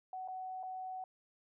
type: tone with dropouts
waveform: sine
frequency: 748 Hz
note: F#5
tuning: 19 cents sharp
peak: -40 dBFS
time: 0.13-1.04 s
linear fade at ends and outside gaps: 2 ms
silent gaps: 0.277-0.284 / 0.63-0.634 s
effects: none